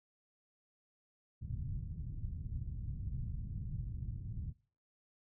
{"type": "low-pass noise", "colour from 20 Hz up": "white", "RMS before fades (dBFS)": -41, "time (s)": [1.41, 4.53], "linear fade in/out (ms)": 20, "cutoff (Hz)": 130, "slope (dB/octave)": 24, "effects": ["noise-tail reverb RT60 0.4 s tail -22 dB re dry"]}